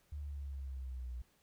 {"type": "linear sweep", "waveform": "sine", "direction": "down", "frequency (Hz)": [74, 60], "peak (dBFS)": -40, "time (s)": [0.12, 1.22], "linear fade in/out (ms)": 5, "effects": ["pink hiss -72 dBFS RMS until 1.42 s"]}